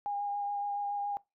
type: tone with vibrato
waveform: sine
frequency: 813 Hz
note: G#5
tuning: 37 cents flat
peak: -31 dBFS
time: 0.06-1.17 s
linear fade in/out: 0 ms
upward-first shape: sine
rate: 7.1 Hz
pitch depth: 13 cents each way
effects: noise-tail reverb RT60 0.2 s tail -21 dB re dry